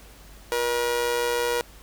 sawtooth tone with amplitude modulation, 478.9 Hz, A#4, 47 cents sharp, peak -16 dBFS, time 0.52-1.61 s, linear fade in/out 0 ms, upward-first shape sine, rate 126 Hz, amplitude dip 60%, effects added 50 Hz sine -47 dBFS peak until 1.82 s + pink hiss -50 dBFS RMS until 1.82 s

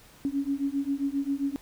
sine beating tone pair, 275 / 282.5 Hz, C#4 / C#4, -14 / +33 cents, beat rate 7.5 Hz, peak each -29 dBFS, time 0.25-1.56 s, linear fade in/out 0 ms, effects pink hiss -54 dBFS RMS until 1.61 s

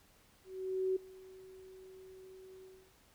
sine tone with ADSR envelope, 376.5 Hz, F#4, 30 cents sharp, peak -29 dBFS, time 0.44-2.93 s, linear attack 520 ms, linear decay 9 ms, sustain -22 dB, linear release 300 ms, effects pink hiss -66 dBFS RMS until 3.14 s

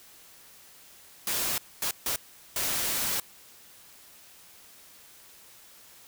white noise bursts at uneven times, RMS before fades -29 dBFS, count 4, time 1.27-1.58 / 1.82-1.91 / 2.06-2.16 / 2.56-3.2 s, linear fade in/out 2 ms, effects white hiss -53 dBFS RMS until 6.07 s

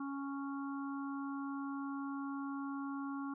harmonic tone, 277.2 Hz, C#4, in tune, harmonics 1 / 3 / 4 / 5, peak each -39 / -51 / -47 / -51 dBFS, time 0-3.34 s, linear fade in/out 5 ms, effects none

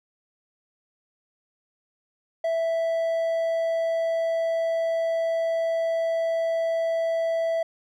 triangle tone with hard clipping, 659.3 Hz, E5, in tune, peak -23 dBFS, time 2.44-7.63 s, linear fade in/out 5 ms, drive 6 dB, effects none

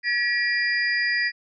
sine tone cluster, 1707 / 1927 / 2379 / 4846 Hz, G#6 / B6 / D7 / D#8, +47 / -43 / +22 / -47 cents, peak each -30 / -22 / -30 / -29 dBFS, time 0.03-1.32 s, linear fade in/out 50 ms, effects none

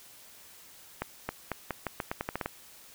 accelerating click train, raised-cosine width 0.5 ms, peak -16 dBFS, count 12, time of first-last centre 1.02-2.46 s, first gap 270 ms, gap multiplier 0.84, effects white hiss -53 dBFS RMS until 2.94 s

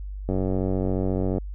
click train, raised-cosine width 2 ms, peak -13 dBFS, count 104, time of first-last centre 0.29-1.382 s, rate 94.3 Hz, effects added 49 Hz sine -31 dBFS peak until 1.54 s

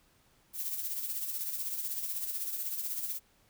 violet noise with tremolo, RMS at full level -34 dBFS, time 0.53-3.2 s, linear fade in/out 50 ms, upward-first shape sine, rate 16 Hz, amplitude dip 50%, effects pink hiss -67 dBFS RMS until 3.49 s

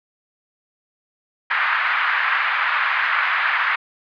white band-pass noise, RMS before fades -20 dBFS, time 1.5-3.76 s, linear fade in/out 10 ms, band 1100 to 2000 Hz, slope 24 dB/octave, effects resampled to 11025 Hz

